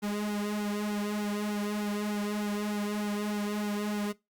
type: tone with flanger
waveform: sawtooth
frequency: 207.7 Hz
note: G#3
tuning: in tune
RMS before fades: -32 dBFS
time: 0.02-4.13 s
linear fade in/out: 20 ms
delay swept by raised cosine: 1.7 to 3.6 ms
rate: 3.3 Hz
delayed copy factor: -0.9
effects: noise-tail reverb RT60 0.2 s tail -20 dB re dry + Opus 48 kbps